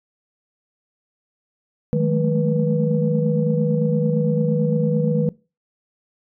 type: tone cluster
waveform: sine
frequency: 157.1 / 182.5 / 211.1 / 220 / 488.3 Hz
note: D#3 / F#3 / G#3 / A3 / B4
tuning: +17 / -24 / +29 / 0 / -20 cents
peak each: -19 / -26 / -23 / -28 / -22 dBFS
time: 1.93-5.29 s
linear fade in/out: 0 ms
effects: noise-tail reverb RT60 0.3 s tail -22 dB re dry + tanh soft clip ceiling -5 dBFS